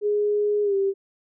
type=tone with pitch glide; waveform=sine; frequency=415.3 to 392 Hz; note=G#4 to G4; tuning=0 to 0 cents; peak=-19 dBFS; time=0.01-0.94 s; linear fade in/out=50 ms; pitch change=-100 cents; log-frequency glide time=0.63-0.75 s; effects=none

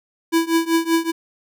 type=tone with tremolo; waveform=square; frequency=330 Hz; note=E4; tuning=2 cents sharp; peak=-13 dBFS; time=0.32-1.12 s; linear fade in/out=20 ms; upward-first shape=triangle; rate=5.2 Hz; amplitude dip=95%; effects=none

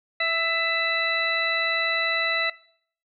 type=harmonic tone with a mistuned harmonic; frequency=659.3 Hz; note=E5; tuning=in tune; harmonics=1 / 2 / 3 / 4 / 6; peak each=-30 / -31 / -24 / -30 / -29 dBFS; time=0.2-2.5 s; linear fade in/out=5 ms; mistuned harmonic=3; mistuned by=+18 cents; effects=noise-tail reverb RT60 0.6 s tail -21 dB re dry

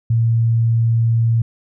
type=tone; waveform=sine; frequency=115 Hz; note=A#2; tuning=23 cents flat; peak=-12 dBFS; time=0.1-1.42 s; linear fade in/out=5 ms; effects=none

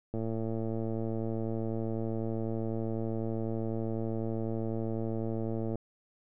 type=click train; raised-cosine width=2 ms; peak=-22 dBFS; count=630; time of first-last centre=0.14-5.756 s; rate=112 Hz; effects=none

